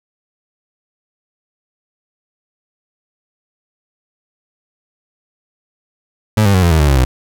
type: tone with pitch steps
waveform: 30% pulse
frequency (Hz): 107.5 / 99.72 / 92.51 / 85.82 / 79.61 / 73.85 / 68.51 / 63.55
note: A2 / G2 / F#2 / F2 / D#2 / D2 / C#2 / C2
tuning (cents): -40 / +30 / 0 / -30 / +40 / +10 / -20 / -50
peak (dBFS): -6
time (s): 6.37-7.05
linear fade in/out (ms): 5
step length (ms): 85
effects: none